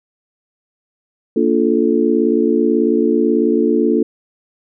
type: chord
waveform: sine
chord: Bb major seventh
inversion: none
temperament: just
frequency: 233.1 / 291.4 / 349.6 / 437 Hz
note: Bb3 / D4 / F4 / A4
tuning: 0 / -13 / +2 / -12 cents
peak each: -17 dBFS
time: 1.36-4.03 s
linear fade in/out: 5 ms
effects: none